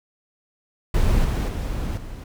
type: noise with level steps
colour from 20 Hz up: brown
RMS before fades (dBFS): -19 / -22 / -26 / -34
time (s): 0.94-2.24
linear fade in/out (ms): 5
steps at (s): 1.24 / 1.48 / 1.97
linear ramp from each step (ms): 5
effects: none